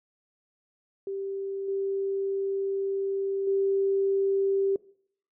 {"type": "tone with level steps", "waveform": "sine", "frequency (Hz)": 391.6, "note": "G4", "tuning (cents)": -2, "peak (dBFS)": [-30, -26, -22], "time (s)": [1.07, 4.76], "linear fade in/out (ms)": 2, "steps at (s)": [1.68, 3.47], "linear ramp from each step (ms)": 5, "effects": ["noise-tail reverb RT60 0.6 s tail -21 dB re dry"]}